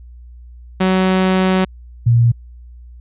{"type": "tone pair in turn", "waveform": ["sawtooth", "sine"], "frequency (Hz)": [187.2, 117.93], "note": ["F#3", "A#2"], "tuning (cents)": [20, 21], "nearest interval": "minor sixth", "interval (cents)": 799, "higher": "first", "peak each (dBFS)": -8, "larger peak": "neither", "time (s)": [[0.8, 1.65], [2.06, 2.32]], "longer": "first", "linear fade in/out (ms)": 10, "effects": ["added 60 Hz sine -35 dBFS peak until 3 s", "resampled to 8000 Hz"]}